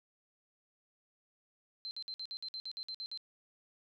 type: tone bursts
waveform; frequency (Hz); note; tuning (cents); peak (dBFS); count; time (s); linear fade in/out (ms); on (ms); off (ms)
sine; 4108; C8; -33; -39; 12; 1.85-3.175; 0; 60; 55
effects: none